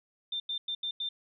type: tone bursts at uneven times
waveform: sine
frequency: 3588 Hz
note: A7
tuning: 33 cents sharp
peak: -31 dBFS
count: 5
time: 0.32-0.4 / 0.49-0.58 / 0.68-0.75 / 0.83-0.91 / 1-1.09 s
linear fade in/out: 5 ms
effects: none